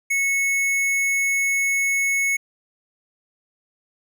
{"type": "tone with tanh clipping", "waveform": "sine", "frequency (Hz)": 2200, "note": "C#7", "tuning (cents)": -14, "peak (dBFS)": -20, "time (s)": [0.1, 2.37], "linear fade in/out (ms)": 10, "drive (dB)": 17, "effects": []}